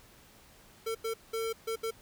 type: tone bursts at uneven times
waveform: square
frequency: 449.8 Hz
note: A4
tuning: 38 cents sharp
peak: -32 dBFS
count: 5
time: 0.86-0.95 / 1.04-1.14 / 1.33-1.53 / 1.67-1.76 / 1.83-1.91 s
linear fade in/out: 10 ms
effects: pink hiss -58 dBFS RMS until 2.01 s